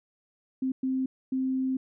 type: tone bursts at uneven times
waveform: sine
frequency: 261.6 Hz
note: C4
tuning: in tune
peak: -25 dBFS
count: 3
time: 0.62-0.72 / 0.83-1.06 / 1.32-1.77 s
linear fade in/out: 5 ms
effects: none